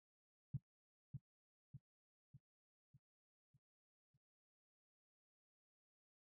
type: tone with echo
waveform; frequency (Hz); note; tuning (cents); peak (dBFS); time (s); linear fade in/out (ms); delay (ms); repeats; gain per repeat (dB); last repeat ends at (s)
sine; 138.59; C#3; 0; -38; 0.54-0.57; 5; 600; 6; -6; 4.17
effects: noise-tail reverb RT60 0.1 s tail -17 dB re dry